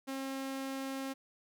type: tone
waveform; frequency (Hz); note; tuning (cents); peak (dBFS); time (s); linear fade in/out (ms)
sawtooth; 268.8; C4; +47; -33; 0.07-1.14; 20
effects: none